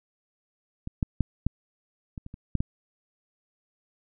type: clicks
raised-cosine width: 5 ms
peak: -21 / -12 / -10 / -11 / -24 / -27 / -28 / -12 / -14 dBFS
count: 9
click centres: 0.874 / 1.028 / 1.207 / 1.466 / 2.178 / 2.264 / 2.341 / 2.553 / 2.605 s
effects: none